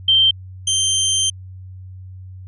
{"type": "tone pair in turn", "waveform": ["sine", "20% pulse"], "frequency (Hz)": [3136, 3136], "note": ["G7", "G7"], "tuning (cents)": [0, 0], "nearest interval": "unison", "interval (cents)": 0, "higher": "neither", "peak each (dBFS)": -10, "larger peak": "neither", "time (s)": [[0.08, 0.31], [0.67, 1.3]], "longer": "second", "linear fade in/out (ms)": 5, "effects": ["added 93 Hz sine -33 dBFS peak until 2.47 s", "resampled to 24000 Hz"]}